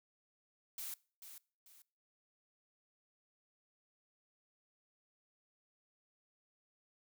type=noise with echo; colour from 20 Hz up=blue; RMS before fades=-44 dBFS; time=0.78-0.94 s; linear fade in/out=2 ms; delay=440 ms; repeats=2; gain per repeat=-9 dB; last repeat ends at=1.82 s; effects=noise-tail reverb RT60 0.4 s tail -23 dB re dry